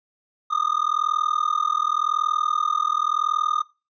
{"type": "tone with amplitude modulation", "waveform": "triangle", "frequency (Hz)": 1224, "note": "D#6", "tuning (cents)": -29, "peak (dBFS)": -14, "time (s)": [0.5, 3.63], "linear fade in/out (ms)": 20, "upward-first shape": "sine", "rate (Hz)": 40.9, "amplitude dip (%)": 100, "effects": ["noise-tail reverb RT60 0.3 s tail -21 dB re dry", "resampled to 16000 Hz"]}